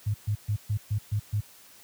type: tone bursts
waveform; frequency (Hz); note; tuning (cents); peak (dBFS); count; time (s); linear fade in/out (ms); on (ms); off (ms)
sine; 104.5; G#2; +11; -23; 7; 0.06-1.407; 10; 81; 130
effects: white hiss -53 dBFS RMS until 1.83 s + high-pass 60 Hz 12 dB/octave